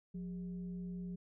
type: tone with frequency modulation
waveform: sine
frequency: 179.5 Hz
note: F3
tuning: 48 cents sharp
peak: -40 dBFS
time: 0.14-1.16 s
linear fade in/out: 10 ms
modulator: 225 Hz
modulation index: 0.35
effects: none